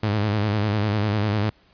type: tone with vibrato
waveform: sawtooth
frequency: 104.9 Hz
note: G#2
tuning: 18 cents sharp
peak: -16 dBFS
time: 0.03-1.5 s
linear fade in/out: 5 ms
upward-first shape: square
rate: 10 Hz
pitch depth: 63 cents each way
effects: pink hiss -58 dBFS RMS until 1.73 s + resampled to 11025 Hz